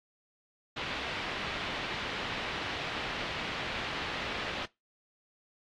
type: low-pass noise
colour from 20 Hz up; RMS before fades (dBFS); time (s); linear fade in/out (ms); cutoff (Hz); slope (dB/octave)
white; -37; 0.76-4.66; 10; 3400; 24
effects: noise-tail reverb RT60 0.2 s tail -20 dB re dry + AAC 64 kbps